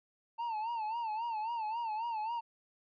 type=tone with vibrato; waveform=triangle; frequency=898 Hz; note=A5; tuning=35 cents sharp; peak=-32 dBFS; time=0.38-2.41 s; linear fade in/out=20 ms; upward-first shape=sine; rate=3.7 Hz; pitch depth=100 cents each way; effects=resampled to 11025 Hz